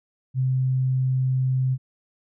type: tone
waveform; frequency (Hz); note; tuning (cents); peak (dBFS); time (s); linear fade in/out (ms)
sine; 130; C3; -11; -19; 0.34-1.78; 50
effects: none

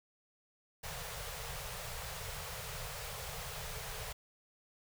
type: band-stop noise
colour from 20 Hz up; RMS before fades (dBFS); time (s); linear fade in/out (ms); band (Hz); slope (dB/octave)
pink; -43; 0.83-4.13; 10; 170 to 420; 96
effects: none

